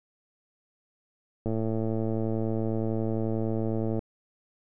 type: click train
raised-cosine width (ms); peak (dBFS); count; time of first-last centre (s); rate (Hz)
2; -17; 282; 1.46-3.992; 111
effects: none